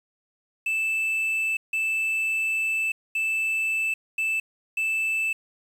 triangle tone bursts at uneven times, 2637 Hz, E7, in tune, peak -21 dBFS, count 5, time 0.66-1.57 / 1.73-2.92 / 3.15-3.94 / 4.18-4.4 / 4.77-5.33 s, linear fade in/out 5 ms, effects 8-bit

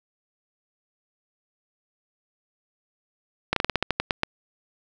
slowing click train, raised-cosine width 0.3 ms, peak -5 dBFS, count 11, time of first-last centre 3.53-4.234 s, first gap 33 ms, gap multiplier 1.16, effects none

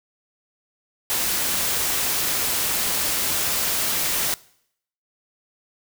white noise, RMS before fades -23 dBFS, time 1.1-4.34 s, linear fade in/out 0 ms, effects noise-tail reverb RT60 0.7 s tail -22 dB re dry

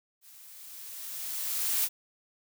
blue noise with level ramp, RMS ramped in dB -54 to -26 dBFS, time 0.21-1.89 s, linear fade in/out 50 ms, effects none

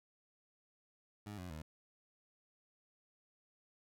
20% pulse tone with pitch steps, 103.83 / 89.87 / 77.78 Hz, G#2 / F#2 / D#2, 0 / -50 / 0 cents, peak -40 dBFS, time 1.26-1.62 s, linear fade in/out 5 ms, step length 120 ms, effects none

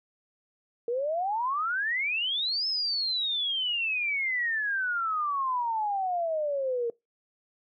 sine exponential two-way sweep, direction up then down, 459.3 to 5270 to 459.3 Hz, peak -26 dBFS, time 0.88-6.9 s, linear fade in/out 2 ms, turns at 2.67 s, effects noise-tail reverb RT60 0.2 s tail -23 dB re dry

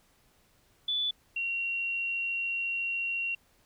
sine tone pair in turn, 3470 / 2747 Hz, A7 / F7, -25 / -29 cents, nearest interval major third, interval 404 cents, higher first, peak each -27 / -29 dBFS, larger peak first, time 0.88-1.11 / 1.36-3.35 s, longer second, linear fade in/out 5 ms, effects pink hiss -66 dBFS RMS until 3.65 s

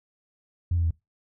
sine tone with pitch steps, 87 / 84.57 / 82.21 Hz, F2 / E2 / E2, -6 / +45 / -4 cents, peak -20 dBFS, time 0.71-0.908 s, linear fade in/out 5 ms, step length 66 ms, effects noise-tail reverb RT60 0.2 s tail -23 dB re dry + tanh soft clip ceiling -16 dBFS

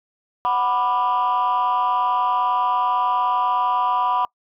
sine chord, B minor, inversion second, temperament just, 740.8 / 987.8 / 1185.3 Hz, F#5 / B5 / D6, +2 / 0 / +16 cents, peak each -22 / -18 / -22 dBFS, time 0.45-4.25 s, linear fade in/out 0 ms, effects noise-tail reverb RT60 0.1 s tail -25 dB re dry + tanh soft clip ceiling -13 dBFS

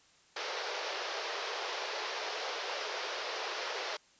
pink band-pass noise, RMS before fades -38 dBFS, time 0.36-3.97 s, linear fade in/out 5 ms, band 410 to 5700 Hz, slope 48 dB/octave, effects white hiss -64 dBFS RMS until 4.19 s + resampled to 16000 Hz

